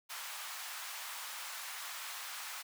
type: high-pass noise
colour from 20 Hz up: pink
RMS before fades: -44 dBFS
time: 0.09-2.63 s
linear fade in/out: 20 ms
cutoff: 900 Hz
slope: 24 dB/octave
effects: none